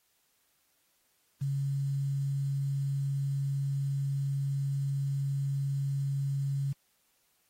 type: tone with quantisation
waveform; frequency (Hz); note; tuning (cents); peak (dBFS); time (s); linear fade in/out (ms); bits
sine; 138.59; C#3; 0; -28; 1.41-6.73; 10; 9
effects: white hiss -72 dBFS RMS until 7.49 s + AAC 48 kbps